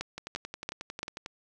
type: two click trains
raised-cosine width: 0.2 ms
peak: -16 / -21 dBFS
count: 4 / 13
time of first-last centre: 0.01-1.03 / 0.18-1.261 s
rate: 2.94 / 11.1 Hz
effects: none